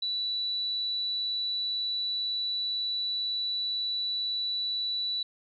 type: tone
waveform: sine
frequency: 3951 Hz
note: B7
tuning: in tune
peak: -28 dBFS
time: 0.02-5.23 s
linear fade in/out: 5 ms
effects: none